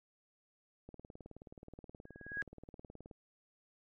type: click train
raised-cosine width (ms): 2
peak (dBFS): -37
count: 43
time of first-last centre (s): 0.89-3.112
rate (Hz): 18.9
type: tone with exponential growth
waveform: sine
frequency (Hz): 1651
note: G#6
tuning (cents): -11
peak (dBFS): -32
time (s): 2.05-2.42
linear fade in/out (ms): 0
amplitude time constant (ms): 79
effects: MP3 32 kbps